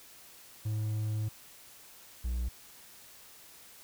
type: tone pair in turn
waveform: triangle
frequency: 107.8 / 60.5 Hz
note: A2 / B1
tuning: -35 / -35 cents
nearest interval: minor seventh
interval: 1000 cents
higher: first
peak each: -28 dBFS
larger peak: neither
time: 0.65-1.29 / 2.24-2.49 s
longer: first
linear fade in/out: 10 ms
effects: white hiss -54 dBFS RMS until 3.83 s